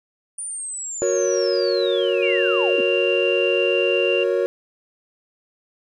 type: linear sweep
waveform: sine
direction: down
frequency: 9410 to 211.3 Hz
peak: -27 dBFS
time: 0.38-2.81 s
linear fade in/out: 5 ms
type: chord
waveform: triangle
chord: F# major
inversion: none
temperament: equal with one note detuned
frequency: 366.2 / 466.2 / 554.4 Hz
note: F#4 / A#4 / C#5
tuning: -18 / 0 / 0 cents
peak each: -20 dBFS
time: 1.02-4.46 s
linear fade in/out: 0 ms
type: tone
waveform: sine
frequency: 2778 Hz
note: F7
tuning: 10 cents flat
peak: -22 dBFS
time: 2.22-4.24 s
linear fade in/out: 10 ms
effects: none